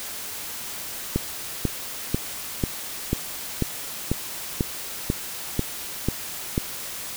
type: click train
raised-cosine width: 3 ms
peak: -8 dBFS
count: 12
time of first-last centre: 1.16-6.579 s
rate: 2.03 Hz
effects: white hiss -34 dBFS RMS until 7.16 s